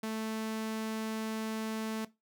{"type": "tone", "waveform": "sawtooth", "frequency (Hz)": 220, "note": "A3", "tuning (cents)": 0, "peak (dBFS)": -30, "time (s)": [0.03, 2.05], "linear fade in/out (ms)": 5, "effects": ["noise-tail reverb RT60 0.2 s tail -17 dB re dry"]}